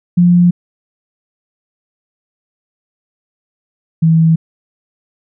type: tone pair in turn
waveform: sine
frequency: 175.7 / 162.46 Hz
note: F3 / E3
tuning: +11 / -25 cents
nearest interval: minor second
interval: 136 cents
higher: first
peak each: -5 / -6 dBFS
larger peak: first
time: 0.17-0.51 / 4.02-4.36 s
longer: neither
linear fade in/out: 10 ms
effects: none